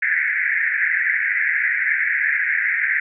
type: band-pass noise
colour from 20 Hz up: pink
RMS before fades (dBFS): -20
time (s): 0.02-3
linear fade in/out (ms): 5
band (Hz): 1600 to 2200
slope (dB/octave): 96
effects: none